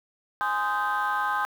sine chord, Ab major seventh, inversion none, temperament just, 830.6 / 1038.3 / 1245.9 / 1557.4 Hz, Ab5 / C6 / Eb6 / G6, 0 / -14 / +2 / -12 cents, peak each -28 / -28 / -28 / -28 dBFS, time 0.41-1.45 s, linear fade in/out 0 ms, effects tanh soft clip ceiling -18 dBFS + 8-bit

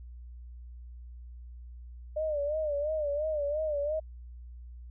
sine tone with vibrato, 599 Hz, D5, 34 cents sharp, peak -28 dBFS, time 2.16-4 s, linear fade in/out 10 ms, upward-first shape sine, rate 2.9 Hz, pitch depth 90 cents each way, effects added 60 Hz sine -43 dBFS peak until 4.9 s

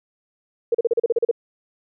sine tone bursts, 466.2 Hz, A#4, in tune, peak -14 dBFS, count 10, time 0.72-1.313 s, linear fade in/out 5 ms, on 26 ms, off 37 ms, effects none

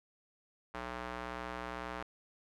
square tone with band-pass filter, 61.1 Hz, B1, 18 cents flat, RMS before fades -42 dBFS, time 0.74-2.03 s, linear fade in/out 5 ms, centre 1200 Hz, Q 1, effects none

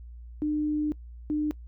sine tone bursts at uneven times, 301.1 Hz, D4, 43 cents sharp, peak -24 dBFS, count 2, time 0.42-0.92 / 1.3-1.51 s, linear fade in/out 0 ms, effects noise-tail reverb RT60 0.1 s tail -22 dB re dry + added 59 Hz sine -41 dBFS peak until 1.67 s

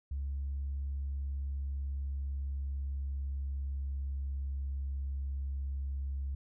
sine tone with pitch glide, 69.3 to 68.46 Hz, C#2 to C#2, 0 to -21 cents, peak -32 dBFS, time 0.11-6.35 s, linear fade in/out 5 ms, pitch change -21 cents, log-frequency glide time 0.56-4.72 s, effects tanh soft clip ceiling -30 dBFS

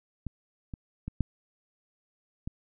clicks, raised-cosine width 5 ms, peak -22 / -25 / -22 / -13 / -22 dBFS, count 5, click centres 0.267 / 0.738 / 1.08 / 1.207 / 2.475 s, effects none

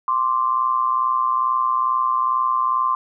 sine tone pair together, 1046.5 / 1168.8 Hz, C6 / D6, 0 / -9 cents, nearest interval major second, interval 191 cents, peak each -18 / -22 dBFS, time 0.08-2.95 s, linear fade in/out 2 ms, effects none

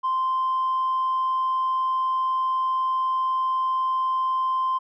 triangle tone with tanh clipping, 1042 Hz, C6, 7 cents flat, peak -21 dBFS, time 0.03-4.79 s, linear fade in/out 20 ms, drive 5 dB, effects none

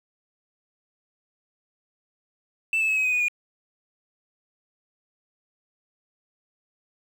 sine tone with pitch steps, 2650 / 2614 / 2578 / 2542 / 2507 / 2473 / 2438 Hz, E7 / E7 / E7 / D#7 / D#7 / D#7 / D#7, +9 / -15 / -39 / +36 / +12 / -11 / -36 cents, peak -18 dBFS, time 2.73-3.283 s, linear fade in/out 2 ms, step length 79 ms, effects tanh soft clip ceiling -19 dBFS + 8-bit

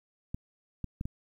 clicks, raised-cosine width 5 ms, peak -22 dBFS, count 4, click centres 0.345 / 0.843 / 1.011 / 1.055 s, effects 10-bit

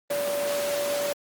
sine tone in noise, 576 Hz, D5, 34 cents flat, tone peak -25 dBFS, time 0.1-1.13 s, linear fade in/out 5 ms, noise pink, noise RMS -31 dBFS, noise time 0.1-1.13 s, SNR +3 dB, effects high-pass 300 Hz 12 dB/octave + Opus 24 kbps

